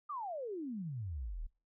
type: exponential sweep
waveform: sine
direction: down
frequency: 1244.5 to 33.15 Hz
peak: -38 dBFS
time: 0.09-1.47 s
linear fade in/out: 10 ms
effects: noise-tail reverb RT60 0.3 s tail -21 dB re dry